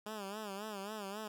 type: tone with vibrato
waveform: 10% pulse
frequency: 205.6 Hz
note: G#3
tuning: 17 cents flat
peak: -33 dBFS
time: 0.06-1.28 s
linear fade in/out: 5 ms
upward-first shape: sine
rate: 3.7 Hz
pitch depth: 110 cents each way
effects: none